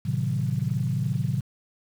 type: chord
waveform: sine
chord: A diminished seventh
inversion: none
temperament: equal with one note detuned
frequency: 110 / 130.81 / 153.33 / 185 Hz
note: A2 / C3 / Eb3 / Gb3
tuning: 0 / 0 / -25 / 0 cents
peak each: -29 / -26 / -29 / -31 dBFS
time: 0.05-1.41 s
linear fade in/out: 10 ms
effects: tanh soft clip ceiling -13 dBFS + 8-bit